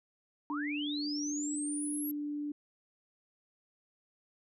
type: linear sweep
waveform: sine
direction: up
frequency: 880 to 11730 Hz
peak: -37 dBFS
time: 0.5-2.11 s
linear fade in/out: 0 ms
type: tone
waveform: sine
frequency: 293.7 Hz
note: D4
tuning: in tune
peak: -34 dBFS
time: 0.5-2.52 s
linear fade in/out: 5 ms
effects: none